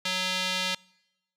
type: tone with band-pass filter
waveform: square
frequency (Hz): 185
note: F#3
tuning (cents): 0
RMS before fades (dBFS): -29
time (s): 0.05-0.75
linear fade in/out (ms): 5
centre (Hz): 3600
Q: 1.6
effects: noise-tail reverb RT60 1.0 s tail -26 dB re dry